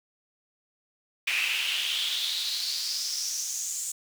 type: noise with high-pass filter sweep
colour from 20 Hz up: brown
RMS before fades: -30 dBFS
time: 1.27-3.92 s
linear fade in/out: 5 ms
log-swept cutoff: 2400 to 7500 Hz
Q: 5.3
effects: none